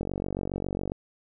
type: click train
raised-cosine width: 2 ms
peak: -17 dBFS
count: 44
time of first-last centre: 0.01-0.919 s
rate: 47.3 Hz
effects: none